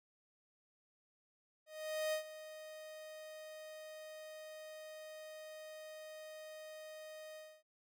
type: tone with ADSR envelope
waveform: 45% pulse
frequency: 622 Hz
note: D#5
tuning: 1 cent flat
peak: -34 dBFS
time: 1.66-7.63 s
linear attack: 470 ms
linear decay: 99 ms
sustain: -15 dB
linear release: 270 ms
effects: none